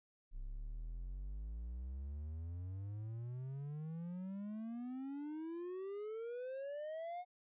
triangle exponential sweep, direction up, 31.64 to 729 Hz, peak -40 dBFS, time 0.31-7.25 s, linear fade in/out 50 ms, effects resampled to 8000 Hz

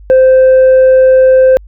sine tone with tanh clipping, 520 Hz, C5, 11 cents flat, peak -3 dBFS, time 0.1-1.57 s, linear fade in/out 0 ms, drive 2 dB, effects added 50 Hz sine -31 dBFS peak until 1.67 s

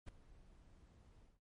brown noise with ADSR envelope, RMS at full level -43 dBFS, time 0.06-1.4 s, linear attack 26 ms, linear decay 4 ms, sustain -20 dB, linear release 170 ms, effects MP3 48 kbps

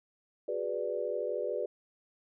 sine chord, G# half-diminished seventh, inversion third, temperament equal, 370 / 415.3 / 493.9 / 587.3 Hz, F#4 / G#4 / B4 / D5, 0 / 0 / 0 / 0 cents, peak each -39 / -37 / -35 / -36 dBFS, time 0.48-1.66 s, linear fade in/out 5 ms, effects none

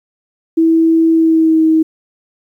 sine tone with pitch glide, 326.2 to 318.4 Hz, E4 to D#4, -18 to +40 cents, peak -7 dBFS, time 0.57-1.83 s, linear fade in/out 10 ms, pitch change -42 cents, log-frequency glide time 1.12-1.63 s, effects 8-bit

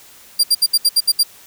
sawtooth tone bursts, 4760 Hz, D8, 22 cents sharp, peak -7 dBFS, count 8, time 0.39-1.234 s, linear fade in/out 10 ms, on 46 ms, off 68 ms, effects white hiss -44 dBFS RMS until 1.46 s

